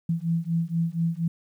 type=beating tone pair; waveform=sine; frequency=164.6 / 168.8 Hz; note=E3 / E3; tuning=-2 / +41 cents; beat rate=4.2 Hz; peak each=-26 dBFS; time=0.09-1.28 s; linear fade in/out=5 ms; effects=10-bit